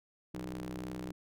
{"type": "ring-modulated tone", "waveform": "sawtooth", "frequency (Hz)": 63.4, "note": "B1", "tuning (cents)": 46, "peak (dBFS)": -32, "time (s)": [0.34, 1.12], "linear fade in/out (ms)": 5, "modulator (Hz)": 241, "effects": []}